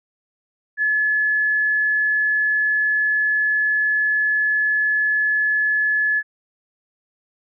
sine tone, 1713 Hz, A6, 47 cents flat, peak -16 dBFS, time 0.77-6.23 s, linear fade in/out 50 ms, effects none

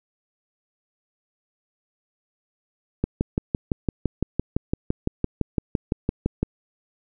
click train, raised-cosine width 3 ms, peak -8 dBFS, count 21, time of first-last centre 3.04-6.43 s, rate 5.9 Hz, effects none

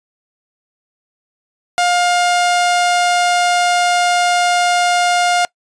sawtooth tone, 708 Hz, F5, 23 cents sharp, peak -8 dBFS, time 1.78-5.45 s, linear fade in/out 0 ms, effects noise-tail reverb RT60 0.1 s tail -24 dB re dry + resampled to 22050 Hz

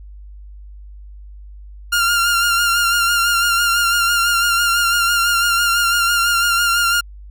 sawtooth tone with vibrato, 1396.9 Hz, F6, in tune, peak -10 dBFS, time 1.92-7.01 s, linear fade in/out 10 ms, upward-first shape sine, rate 6 Hz, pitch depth 33 cents each way, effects added 50 Hz sine -34 dBFS peak until 7.3 s

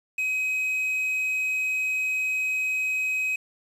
triangle tone, 2531 Hz, D#7, 29 cents sharp, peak -22 dBFS, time 0.18-3.36 s, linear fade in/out 5 ms, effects resampled to 32000 Hz + 8-bit

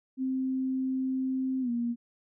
sine tone with pitch glide, 261.6 to 237.1 Hz, C4 to A#3, 0 to +30 cents, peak -27 dBFS, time 0.17-1.96 s, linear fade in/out 50 ms, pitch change -170 cents, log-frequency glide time 1.61-1.7 s, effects none

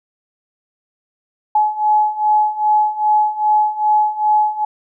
sine beating tone pair, 848 / 850.5 Hz, G#5 / G#5, +36 / +41 cents, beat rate 2.5 Hz, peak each -17 / -14 dBFS, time 1.55-4.65 s, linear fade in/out 5 ms, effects none

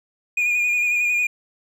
triangle tone with vibrato, 2440 Hz, D#7, 34 cents flat, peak -16 dBFS, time 0.37-1.27 s, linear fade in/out 5 ms, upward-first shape square, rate 11 Hz, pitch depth 22 cents each way, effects none

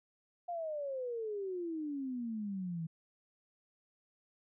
sine exponential sweep, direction down, 711 to 158.9 Hz, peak -36 dBFS, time 0.48-2.87 s, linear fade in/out 10 ms, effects none

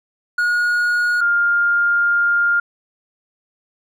triangle / sine tone pair in turn, 1443 / 1406 Hz, F#6 / F6, -44 / +11 cents, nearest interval unison, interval 45 cents, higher first, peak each -13 dBFS, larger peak neither, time 0.38-1.21 / 1.21-2.6 s, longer second, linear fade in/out 5 ms, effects none

